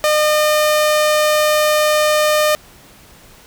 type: tone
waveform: sawtooth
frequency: 607 Hz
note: D#5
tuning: 43 cents flat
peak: -8 dBFS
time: 0.04-2.55 s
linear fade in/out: 0 ms
effects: pink hiss -44 dBFS RMS until 3.46 s